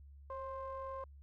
triangle ring-modulated tone, 258.3 Hz, C4, 22 cents flat, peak -36 dBFS, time 0.3-1.04 s, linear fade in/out 2 ms, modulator 796 Hz, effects added 70 Hz sine -53 dBFS peak until 1.22 s

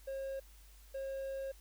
triangle tone bursts at uneven times, 540 Hz, C#5, 45 cents flat, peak -36 dBFS, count 2, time 0.07-0.4 / 0.94-1.52 s, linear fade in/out 10 ms, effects added 50 Hz sine -56 dBFS peak until 1.6 s + white hiss -64 dBFS RMS until 1.6 s

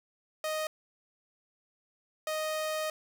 sawtooth tone bursts at uneven times, 622.3 Hz, D#5, in tune, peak -27 dBFS, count 2, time 0.44-0.67 / 2.27-2.9 s, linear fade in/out 2 ms, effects none

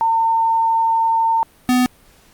sine / square tone pair in turn, 906 / 250.4 Hz, A#5 / B3, -50 / +24 cents, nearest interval octave + minor seventh, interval 2226 cents, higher first, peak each -13 dBFS, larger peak neither, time 0.01-1.43 / 1.69-1.86 s, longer first, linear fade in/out 0 ms, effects pink hiss -51 dBFS RMS until 2.33 s + Opus 48 kbps

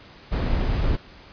brown noise, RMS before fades -22 dBFS, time 0.31-0.97 s, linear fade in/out 20 ms, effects pink hiss -47 dBFS RMS until 1.32 s + resampled to 11025 Hz

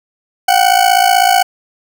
40% pulse ring-modulated tone, 747 Hz, F#5, 16 cents sharp, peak -4 dBFS, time 0.48-1.43 s, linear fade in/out 5 ms, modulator 28 Hz, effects none

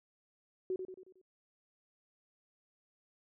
sine tone with echo, 372.6 Hz, F#4, 12 cents sharp, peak -32 dBFS, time 0.7-0.76 s, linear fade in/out 2 ms, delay 91 ms, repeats 5, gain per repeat -6 dB, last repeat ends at 1.215 s, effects none

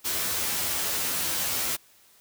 white noise with comb filter, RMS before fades -28 dBFS, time 0.04-1.77 s, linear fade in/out 20 ms, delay 12 ms, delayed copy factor +0.9, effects white hiss -58 dBFS RMS until 2.2 s

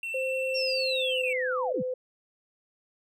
triangle tone with vibrato, 2695 Hz, E7, 38 cents sharp, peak -30 dBFS, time 0.03-1.33 s, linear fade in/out 2 ms, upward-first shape sine, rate 9.9 Hz, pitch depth 15 cents each way
sine tone with pitch glide, 523.3 to 508.7 Hz, C5 to C5, 0 to -49 cents, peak -28 dBFS, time 0.14-1.94 s, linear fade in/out 5 ms, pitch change -49 cents, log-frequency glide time 0.88-1.29 s
sine linear sweep, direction down, 5600 to 97.9 Hz, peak -29 dBFS, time 0.54-1.83 s, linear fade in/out 20 ms
effects none

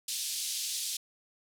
pink band-pass noise, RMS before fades -35 dBFS, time 0.08-0.97 s, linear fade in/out 5 ms, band 3500 to 12000 Hz, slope 24 dB/octave, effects none

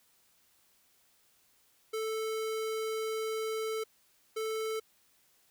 square tone bursts at uneven times, 440 Hz, A4, in tune, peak -33 dBFS, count 2, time 1.93-3.84 / 4.36-4.8 s, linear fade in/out 10 ms, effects white hiss -68 dBFS RMS until 5.5 s

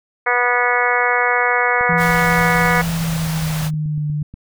harmonic tone, 244.5 Hz, B3, 17 cents flat, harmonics 2 / 3 / 4 / 5 / 6 / 7 / 8 / 9, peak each -22 / -22 / -22 / -22 / -22 / -22 / -22 / -22 dBFS, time 0.26-2.82 s, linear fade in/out 10 ms
click train, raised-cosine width 5 ms, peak -22 dBFS, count 22, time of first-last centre 1.81-4.34 s, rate 8.3 Hz
sine tone with pitch glide, 169.1 to 148.92 Hz, E3 to D3, +44 to +24 cents, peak -18 dBFS, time 1.89-4.23 s, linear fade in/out 5 ms, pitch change -220 cents, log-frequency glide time 2.71-4.09 s
pink band-stop noise, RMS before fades -27 dBFS, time 1.97-3.71 s, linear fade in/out 50 ms, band 190 to 500 Hz, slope 48 dB/octave
effects none

